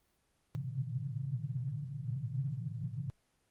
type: band-pass noise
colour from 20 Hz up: pink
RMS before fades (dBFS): -38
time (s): 0.55-3.1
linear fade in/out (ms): 0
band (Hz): 110 to 160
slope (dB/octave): 96
effects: pink hiss -75 dBFS RMS until 3.5 s + Opus 24 kbps